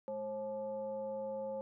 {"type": "tone with frequency modulation", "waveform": "sine", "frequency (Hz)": 537, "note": "C5", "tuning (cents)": 45, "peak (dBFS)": -37, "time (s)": [0.08, 1.61], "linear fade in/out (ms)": 0, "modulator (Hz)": 326, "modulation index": 0.56, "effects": []}